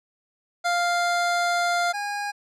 25% pulse tone pair in turn, 698.5 / 818.2 Hz, F5 / G#5, 0 / -26 cents, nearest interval minor third, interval 274 cents, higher second, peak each -17 / -23 dBFS, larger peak first, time 0.64-1.93 / 1.93-2.32 s, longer first, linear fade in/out 20 ms, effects low-pass 8000 Hz 12 dB/octave

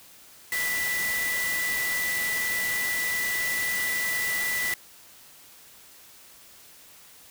sine tone in noise, 1975.5 Hz, B6, in tune, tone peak -26 dBFS, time 0.52-4.74 s, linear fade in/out 2 ms, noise white, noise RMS -32 dBFS, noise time 0.52-4.74 s, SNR +3 dB, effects white hiss -51 dBFS RMS until 7.3 s

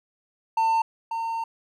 triangle tone pair in turn, 899 / 910.5 Hz, A5 / A#5, +37 / -41 cents, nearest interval unison, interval 22 cents, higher second, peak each -17 / -24 dBFS, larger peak first, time 0.57-0.82 / 1.11-1.44 s, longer second, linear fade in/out 5 ms, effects none

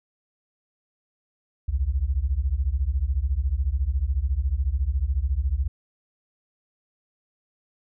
sine beating tone pair, 60.2 / 74.2 Hz, B1 / D2, -44 / +18 cents, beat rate 14 Hz, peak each -24 dBFS, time 1.68-5.68 s, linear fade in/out 10 ms, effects none

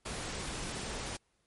pink noise, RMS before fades -39 dBFS, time 0.05-1.17 s, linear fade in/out 10 ms, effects pink hiss -75 dBFS RMS until 1.46 s + MP3 48 kbps

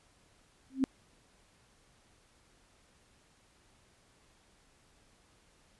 sine tone with exponential growth, 265.5 Hz, C4, 25 cents sharp, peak -21 dBFS, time 0.7-0.84 s, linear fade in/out 0 ms, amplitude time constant 30 ms, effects pink hiss -66 dBFS RMS until 5.79 s + resampled to 24000 Hz

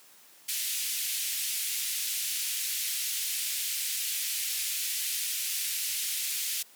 white band-pass noise, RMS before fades -32 dBFS, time 0.48-6.63 s, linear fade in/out 10 ms, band 2200 to 15000 Hz, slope 24 dB/octave, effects white hiss -56 dBFS RMS until 6.75 s + high-pass 200 Hz 12 dB/octave

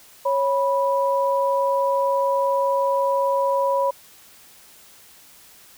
sine tone pair together, 551 / 981.8 Hz, C#5 / B5, -11 / -10 cents, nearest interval minor seventh, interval 1001 cents, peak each -20 / -21 dBFS, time 0.25-3.91 s, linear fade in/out 10 ms, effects white hiss -49 dBFS RMS until 5.77 s

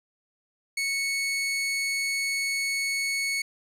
sawtooth tone, 2211 Hz, C#7, 5 cents flat, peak -22 dBFS, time 0.77-3.42 s, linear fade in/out 5 ms, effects low-pass 12000 Hz 12 dB/octave + 10-bit

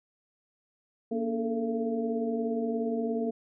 sine tone cluster, 234.2 / 285.6 / 430.6 / 447.6 / 677 Hz, A#3 / D4 / A4 / A4 / E5, +8 / -48 / -37 / +30 / +46 cents, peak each -30 / -39 / -39 / -32 / -38 dBFS, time 1.11-3.31 s, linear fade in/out 10 ms, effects none

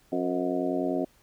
harmonic tone with a mistuned harmonic, 90.1 Hz, F#2, 45 cents flat, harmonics 2 / 3 / 4 / 5 / 6 / 7 / 8, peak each -38 / -29 / -31 / -36 / -38 / -32 / -37 dBFS, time 0.12-1.05 s, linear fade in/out 5 ms, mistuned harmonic 6, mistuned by -59 cents, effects pink hiss -62 dBFS RMS until 1.22 s

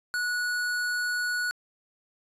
triangle tone with hard clipping, 1466 Hz, F#6, 16 cents flat, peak -28 dBFS, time 0.14-1.51 s, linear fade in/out 0 ms, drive 18 dB, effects resampled to 32000 Hz

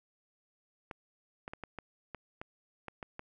clicks, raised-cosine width 0.5 ms, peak -26 dBFS, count 10, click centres 0.912 / 1.479 / 1.535 / 1.637 / 1.787 / 2.147 / 2.415 / 2.883 / 3.028 / 3.194 s, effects none

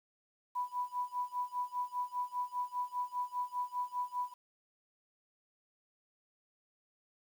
sine tone with tremolo, 987.8 Hz, B5, in tune, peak -31 dBFS, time 0.55-4.34 s, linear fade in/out 10 ms, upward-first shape sine, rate 5 Hz, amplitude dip 95%, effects 10-bit

